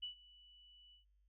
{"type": "tone with ADSR envelope", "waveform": "sine", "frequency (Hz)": 2960, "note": "F#7", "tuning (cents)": 0, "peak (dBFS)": -40, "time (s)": [0.02, 1.05], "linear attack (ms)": 14, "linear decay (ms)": 110, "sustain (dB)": -21, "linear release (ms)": 120, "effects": ["added 50 Hz sine -70 dBFS peak until 1.28 s"]}